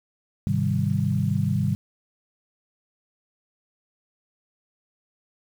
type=chord; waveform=sine; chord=Ab major seventh; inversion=none; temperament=equal; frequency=103.83 / 130.81 / 155.56 / 196 Hz; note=Ab2 / C3 / Eb3 / G3; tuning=0 / 0 / 0 / 0 cents; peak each=-26 dBFS; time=0.47-1.75 s; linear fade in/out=0 ms; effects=8-bit